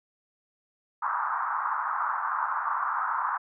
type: band-pass noise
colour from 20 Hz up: pink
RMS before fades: -29 dBFS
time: 1.02-3.38 s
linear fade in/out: 10 ms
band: 920 to 1400 Hz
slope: 48 dB/octave
effects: none